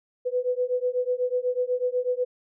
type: beating tone pair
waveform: sine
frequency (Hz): 494.4 / 502.5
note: B4 / B4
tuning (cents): +2 / +30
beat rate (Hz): 8.1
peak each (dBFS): -26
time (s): 0.25-2.25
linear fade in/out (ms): 20
effects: none